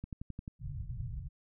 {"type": "click train", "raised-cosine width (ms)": 5, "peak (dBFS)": -28, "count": 6, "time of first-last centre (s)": [0.04, 0.479], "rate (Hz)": 11.4}
{"type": "low-pass noise", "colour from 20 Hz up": "white", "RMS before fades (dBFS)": -40, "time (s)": [0.59, 1.29], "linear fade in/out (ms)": 20, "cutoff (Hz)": 140, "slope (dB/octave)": 48}
{"effects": []}